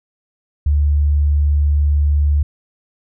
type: tone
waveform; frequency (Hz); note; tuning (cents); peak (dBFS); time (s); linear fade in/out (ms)
sine; 73.1; D2; -7; -11; 0.66-2.43; 5
effects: none